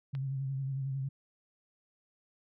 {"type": "tone with vibrato", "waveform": "sine", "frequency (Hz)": 135.1, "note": "C#3", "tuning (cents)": -44, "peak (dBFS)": -32, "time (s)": [0.13, 1.09], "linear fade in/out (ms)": 10, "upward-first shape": "sine", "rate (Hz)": 11, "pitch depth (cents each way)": 41}
{"type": "click", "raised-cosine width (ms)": 0.3, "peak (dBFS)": -32, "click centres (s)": 0.151}
{"effects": []}